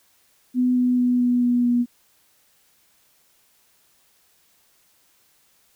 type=tone with pitch steps; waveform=sine; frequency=250.3 / 248.6 / 246.9 / 245.1 / 243.5 / 241.8 Hz; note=B3 / B3 / B3 / B3 / B3 / B3; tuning=+23 / +12 / 0 / -13 / -24 / -36 cents; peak=-16 dBFS; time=0.54-1.86 s; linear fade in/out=50 ms; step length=220 ms; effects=white hiss -61 dBFS RMS until 5.75 s